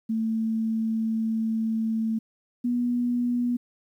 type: tone pair in turn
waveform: sine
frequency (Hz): 222.9 / 242.9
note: A3 / B3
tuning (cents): +23 / -29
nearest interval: minor second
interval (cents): 148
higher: second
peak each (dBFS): -23 / -22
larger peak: second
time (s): 0.09-2.19 / 2.64-3.57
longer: first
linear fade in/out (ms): 10
effects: 10-bit